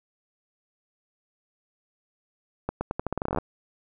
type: accelerating click train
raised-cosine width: 1 ms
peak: -13 dBFS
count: 16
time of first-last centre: 2.69-3.385 s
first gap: 120 ms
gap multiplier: 0.84
effects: none